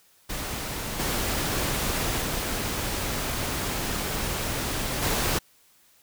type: noise with level steps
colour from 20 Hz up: pink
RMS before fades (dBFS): -32 / -27 / -29 / -25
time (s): 0.29-5.39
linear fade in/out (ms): 10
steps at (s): 0.99 / 2.21 / 5.02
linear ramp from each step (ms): 10
effects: white hiss -60 dBFS RMS until 6.02 s